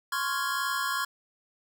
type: chord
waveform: square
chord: Db major seventh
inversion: third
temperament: equal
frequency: 1046.5 / 1108.7 / 1396.9 / 1661.2 Hz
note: C6 / Db6 / F6 / Ab6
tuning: 0 / 0 / 0 / 0 cents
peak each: -34 dBFS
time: 0.12-1.05 s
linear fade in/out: 5 ms
effects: none